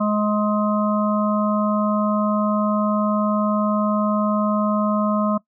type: harmonic tone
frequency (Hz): 210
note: G#3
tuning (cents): +19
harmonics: 1 / 3 / 5 / 6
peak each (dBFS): -19 / -24 / -26 / -27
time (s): 0-5.38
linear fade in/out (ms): 10
effects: noise-tail reverb RT60 0.1 s tail -20 dB re dry

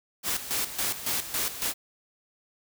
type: noise with tremolo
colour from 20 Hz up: white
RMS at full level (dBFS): -28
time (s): 0.23-1.74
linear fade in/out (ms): 50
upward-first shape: square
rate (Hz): 3.6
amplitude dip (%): 70
effects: none

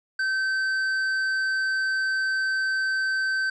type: tone with hard clipping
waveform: sine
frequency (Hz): 1545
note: G6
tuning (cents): -26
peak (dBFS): -24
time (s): 0.19-3.5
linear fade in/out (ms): 5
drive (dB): 6
effects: resampled to 24000 Hz

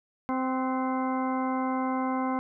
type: harmonic tone with a mistuned harmonic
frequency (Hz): 260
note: C4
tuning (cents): -11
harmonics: 1 / 2 / 3 / 4 / 5 / 6 / 8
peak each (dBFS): -28 / -36 / -33 / -33 / -41 / -45 / -44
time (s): 0.29-2.39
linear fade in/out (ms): 0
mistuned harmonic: 6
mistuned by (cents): -53
effects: none

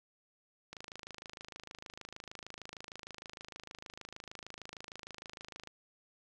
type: click train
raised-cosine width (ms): 0.2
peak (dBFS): -28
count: 132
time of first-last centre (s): 0.73-5.673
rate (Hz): 26.5
effects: none

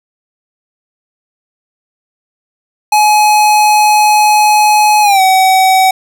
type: tone with pitch glide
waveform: square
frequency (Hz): 845 to 757.2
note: G#5 to F#5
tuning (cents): +30 to +40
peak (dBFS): -6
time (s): 2.92-5.91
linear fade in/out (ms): 5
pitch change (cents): -190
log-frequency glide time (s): 5.02-5.21
effects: none

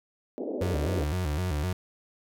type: band-pass noise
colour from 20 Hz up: white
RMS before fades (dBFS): -33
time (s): 0.38-1.04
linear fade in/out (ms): 0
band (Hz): 240 to 590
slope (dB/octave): 48
type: tone with vibrato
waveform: 35% pulse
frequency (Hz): 82.41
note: E2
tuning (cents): 0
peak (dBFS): -25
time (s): 0.61-1.73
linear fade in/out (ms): 5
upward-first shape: square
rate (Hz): 3.9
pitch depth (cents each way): 180
effects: none

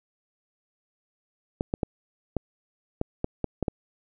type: clicks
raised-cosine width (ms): 2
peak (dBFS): -12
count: 9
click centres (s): 1.609 / 1.739 / 1.832 / 2.367 / 3.014 / 3.244 / 3.443 / 3.627 / 3.682
effects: none

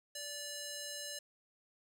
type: tone with band-pass filter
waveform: square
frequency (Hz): 581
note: D5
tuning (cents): -19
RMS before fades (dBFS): -44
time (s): 0.15-1.19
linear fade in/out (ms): 5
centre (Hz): 6800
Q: 1
effects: none

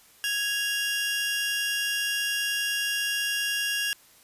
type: tone pair together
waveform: sawtooth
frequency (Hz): 1659 / 2795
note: G#6 / F7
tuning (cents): -2 / +1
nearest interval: major sixth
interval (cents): 903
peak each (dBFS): -25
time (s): 0.24-3.93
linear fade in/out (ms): 0
effects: white hiss -56 dBFS RMS until 4.23 s + resampled to 32000 Hz

